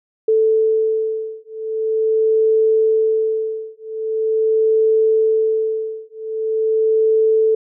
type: beating tone pair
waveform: sine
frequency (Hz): 440 / 440.43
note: A4 / A4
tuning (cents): 0 / +2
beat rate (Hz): 0.43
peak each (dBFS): -17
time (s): 0.28-7.55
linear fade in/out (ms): 5
effects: none